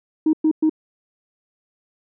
sine tone bursts, 313.1 Hz, D#4, 11 cents sharp, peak -12 dBFS, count 3, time 0.26-0.696 s, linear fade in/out 5 ms, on 72 ms, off 110 ms, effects tanh soft clip ceiling -10 dBFS

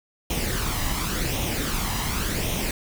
pink noise with flanger, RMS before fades -26 dBFS, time 0.3-2.71 s, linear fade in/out 2 ms, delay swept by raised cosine 0.32 to 1.02 ms, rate 0.9 Hz, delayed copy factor +0.55, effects none

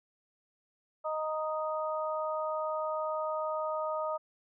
harmonic tone, 311.1 Hz, D#4, in tune, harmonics 2 / 3 / 4, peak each -33 / -38 / -36 dBFS, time 1.04-4.18 s, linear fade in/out 20 ms, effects none

